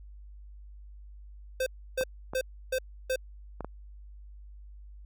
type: tone bursts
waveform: square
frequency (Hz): 518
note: C5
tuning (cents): -17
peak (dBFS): -27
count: 5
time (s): 1.6-3.16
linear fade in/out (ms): 5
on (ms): 64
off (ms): 310
type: clicks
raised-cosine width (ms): 1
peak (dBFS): -22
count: 4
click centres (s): 2.011 / 2.335 / 3.607 / 3.646
effects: added 50 Hz sine -45 dBFS peak until 5.05 s